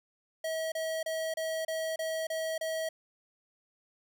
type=tone bursts; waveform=square; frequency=642 Hz; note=E5; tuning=46 cents flat; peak=-32 dBFS; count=8; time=0.44-2.89 s; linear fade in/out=5 ms; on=280 ms; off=30 ms; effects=none